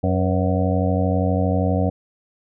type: harmonic tone with a mistuned harmonic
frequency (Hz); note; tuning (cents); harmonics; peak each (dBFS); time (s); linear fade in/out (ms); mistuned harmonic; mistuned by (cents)
92.5; F#2; 0; 1 / 2 / 3 / 5 / 6 / 7 / 8; -20 / -23 / -25 / -27 / -28 / -28 / -29; 0.03-1.9; 10; 5; +66
effects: none